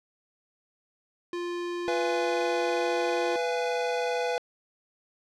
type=tone; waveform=square; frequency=349.2 Hz; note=F4; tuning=in tune; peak=-31 dBFS; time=1.33-3.36 s; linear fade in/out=2 ms
type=chord; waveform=square; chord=F diminished; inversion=second; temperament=equal with one note detuned; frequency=493.9 / 680.9 / 830.6 Hz; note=Cb5 / F5 / Ab5; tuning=0 / -44 / 0 cents; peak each=-29 / -33 / -34 dBFS; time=1.88-4.38 s; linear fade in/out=0 ms
effects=low-pass 5000 Hz 12 dB/octave